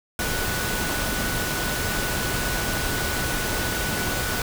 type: tone in noise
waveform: sine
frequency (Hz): 1480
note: F#6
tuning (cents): 0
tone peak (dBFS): -31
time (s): 0.19-4.42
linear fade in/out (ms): 2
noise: pink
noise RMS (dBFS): -26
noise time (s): 0.19-4.42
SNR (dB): -8
effects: none